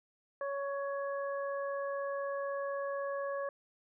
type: harmonic tone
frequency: 558 Hz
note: C#5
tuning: 11 cents sharp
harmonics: 1 / 2 / 3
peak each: -35 / -41 / -45 dBFS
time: 0.41-3.49 s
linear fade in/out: 2 ms
effects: none